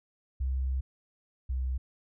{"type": "tone pair in turn", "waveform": "sine", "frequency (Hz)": [65.41, 64.36], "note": ["C2", "C2"], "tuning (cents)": [0, -28], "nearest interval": "unison", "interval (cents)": 28, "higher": "first", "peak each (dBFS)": [-27, -28], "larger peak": "first", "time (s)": [[0.4, 0.81], [1.49, 1.78]], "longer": "first", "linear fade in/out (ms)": 10, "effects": []}